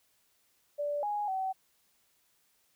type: tone with pitch steps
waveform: sine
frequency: 583 / 829 / 761 Hz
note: D5 / G#5 / F#5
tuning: -13 / -3 / +48 cents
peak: -30 dBFS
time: 0.78-1.53 s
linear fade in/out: 20 ms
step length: 250 ms
effects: white hiss -71 dBFS RMS until 2.75 s